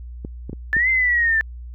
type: clicks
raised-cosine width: 3 ms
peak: -17 dBFS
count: 4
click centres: 0.249 / 0.496 / 0.531 / 0.767 s
type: exponential two-way sweep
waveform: sine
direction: up then down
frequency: 1740 to 2093 to 1760 Hz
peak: -15 dBFS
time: 0.73-1.41 s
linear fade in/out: 0 ms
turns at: 0.89 s
effects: added 60 Hz sine -32 dBFS peak until 1.74 s